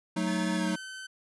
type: chord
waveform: square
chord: D# diminished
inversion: first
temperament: equal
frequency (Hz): 185 / 220 / 311.1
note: F#3 / A3 / D#4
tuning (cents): 0 / 0 / 0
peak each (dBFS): -31 / -34 / -33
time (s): 0.16-0.76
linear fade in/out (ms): 10
type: tone with pitch glide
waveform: sawtooth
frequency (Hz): 1718 to 1530.6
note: A6 to G6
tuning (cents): -42 to -42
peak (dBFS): -36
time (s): 0.27-1.07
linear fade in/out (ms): 10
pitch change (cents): -200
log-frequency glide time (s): 0.56-0.72
effects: resampled to 24000 Hz